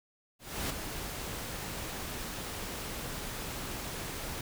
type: noise with ADSR envelope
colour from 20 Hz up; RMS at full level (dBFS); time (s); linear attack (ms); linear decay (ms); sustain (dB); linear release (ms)
pink; -33; 0.39-4.41; 310; 9; -6; 3
effects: none